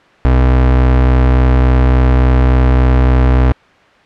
35% pulse tone, 63.5 Hz, B1, 49 cents sharp, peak -5 dBFS, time 0.25-3.52 s, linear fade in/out 0 ms, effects white hiss -45 dBFS RMS until 4.05 s + low-pass 2000 Hz 12 dB/octave

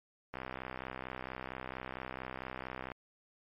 click train, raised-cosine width 0.5 ms, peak -25 dBFS, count 167, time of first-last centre 0.34-2.918 s, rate 64.4 Hz, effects MP3 32 kbps

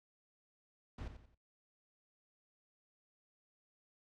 brown noise with echo, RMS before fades -44 dBFS, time 0.98-1.08 s, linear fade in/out 5 ms, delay 89 ms, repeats 3, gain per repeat -9 dB, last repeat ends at 1.347 s, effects noise-tail reverb RT60 0.2 s tail -22 dB re dry + low-pass 5000 Hz 12 dB/octave

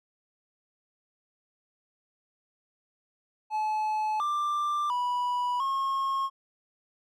triangle tone with pitch steps, 860 / 1183 / 981 / 1083 Hz, A5 / D6 / B5 / C#6, -40 / +12 / -12 / -41 cents, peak -24 dBFS, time 3.5-6.3 s, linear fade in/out 50 ms, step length 700 ms, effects none

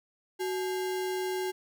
sine tone with sample-and-hold, 371.4 Hz, F#4, 7 cents sharp, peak -29 dBFS, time 0.39-1.52 s, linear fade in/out 20 ms, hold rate 1225 Hz, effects none

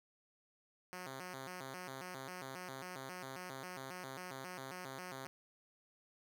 5% pulse tone with vibrato, 155.56 Hz, D#3, in tune, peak -34 dBFS, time 0.93-5.27 s, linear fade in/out 0 ms, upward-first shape square, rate 3.7 Hz, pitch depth 270 cents each way, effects none

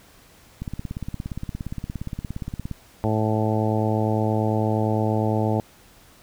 click train, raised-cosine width 5 ms, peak -17 dBFS, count 37, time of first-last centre 0.62-2.713 s, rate 17.2 Hz
harmonic tone, 108.7 Hz, A2, 21 cents flat, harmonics 1 / 2 / 3 / 4 / 5 / 6 / 7 / 8, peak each -23 / -26 / -28 / -29 / -30 / -31 / -31 / -32 dBFS, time 3.04-5.6 s, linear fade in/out 0 ms
effects pink hiss -52 dBFS RMS until 6.22 s

